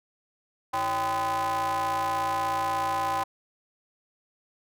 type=ring-modulated tone; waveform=square; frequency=116.54 Hz; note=A#2; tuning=in tune; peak=-23 dBFS; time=0.73-3.24 s; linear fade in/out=10 ms; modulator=904 Hz; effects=none